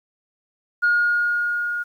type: tone with level ramp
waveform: sine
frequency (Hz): 1431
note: F6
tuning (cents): +42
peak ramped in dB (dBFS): -13 to -23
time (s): 0.82-1.84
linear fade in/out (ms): 20
effects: tanh soft clip ceiling -11 dBFS + 9-bit